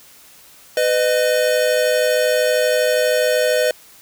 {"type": "tone pair together", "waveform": "square", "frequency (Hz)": [501.3, 614], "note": ["B4", "D#5"], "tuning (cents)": [26, -23], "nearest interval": "major third", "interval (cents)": 351, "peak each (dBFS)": -18, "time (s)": [0.77, 3.71], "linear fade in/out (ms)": 2, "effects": ["white hiss -46 dBFS RMS until 4.01 s"]}